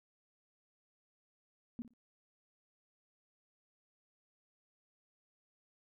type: tone with echo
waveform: sine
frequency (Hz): 236.7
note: A#3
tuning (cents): +27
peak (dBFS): -38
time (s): 1.79-1.82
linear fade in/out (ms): 0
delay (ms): 58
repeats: 2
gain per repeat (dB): -15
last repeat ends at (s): 1.936
effects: none